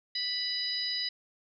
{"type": "harmonic tone", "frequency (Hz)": 987.8, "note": "B5", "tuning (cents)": 0, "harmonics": [2, 3, 4, 5], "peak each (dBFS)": [-40, -42, -35, -32], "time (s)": [0.15, 1.09], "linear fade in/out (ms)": 5, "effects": []}